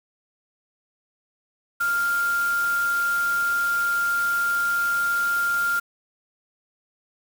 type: tone in noise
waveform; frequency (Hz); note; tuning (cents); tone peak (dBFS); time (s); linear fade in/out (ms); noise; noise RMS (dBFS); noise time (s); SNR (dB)
sine; 1396.9; F6; 0; -20; 1.8-5.8; 10; white; -36; 1.8-5.8; +13
effects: none